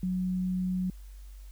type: tone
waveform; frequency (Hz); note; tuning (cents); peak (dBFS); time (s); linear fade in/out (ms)
sine; 183.8; F#3; -11; -27; 0.03-0.9; 2
effects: added 48 Hz sine -43 dBFS peak until 1.51 s + white hiss -62 dBFS RMS until 1.51 s